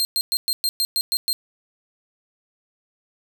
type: tone bursts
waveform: sawtooth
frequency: 4186 Hz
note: C8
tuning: in tune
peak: -16 dBFS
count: 9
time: 0-1.33 s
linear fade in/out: 0 ms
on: 50 ms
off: 110 ms
effects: none